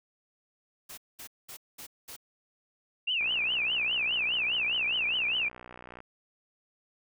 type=noise bursts; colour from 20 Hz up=white; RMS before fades=-44 dBFS; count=5; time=0.89-2.165 s; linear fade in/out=10 ms; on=87 ms; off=210 ms
type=tone with vibrato; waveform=sine; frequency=2676 Hz; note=E7; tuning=25 cents sharp; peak=-26 dBFS; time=3.07-5.49 s; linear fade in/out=10 ms; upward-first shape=triangle; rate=4.9 Hz; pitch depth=250 cents each way
type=click train; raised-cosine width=0.5 ms; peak=-30 dBFS; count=172; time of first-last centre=3.21-6.004 s; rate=61.2 Hz
effects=none